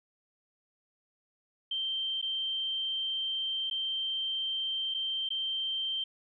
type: tone with dropouts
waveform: sine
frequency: 3136 Hz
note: G7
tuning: in tune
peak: -30 dBFS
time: 1.71-6.04 s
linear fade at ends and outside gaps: 5 ms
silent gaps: 2.215-2.225 / 3.7-3.71 / 4.941-4.945 / 5.29-5.303 s
effects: none